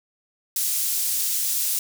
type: high-pass noise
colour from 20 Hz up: pink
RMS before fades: -24 dBFS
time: 0.56-1.79 s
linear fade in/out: 2 ms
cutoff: 7600 Hz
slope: 12 dB/octave
effects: none